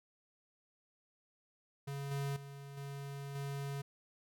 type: tone with level steps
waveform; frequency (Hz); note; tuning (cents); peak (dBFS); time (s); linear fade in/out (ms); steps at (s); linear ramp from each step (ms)
square; 139.9; C#3; +16; -40 / -36 / -48 / -43 / -39; 1.87-3.82; 10; 2.11 / 2.36 / 2.77 / 3.35; 5
effects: none